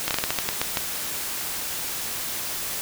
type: slowing click train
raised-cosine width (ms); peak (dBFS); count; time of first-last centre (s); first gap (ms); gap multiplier
0.2; -5; 10; 0.08-0.772; 28; 1.24
effects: white hiss -30 dBFS RMS until 2.81 s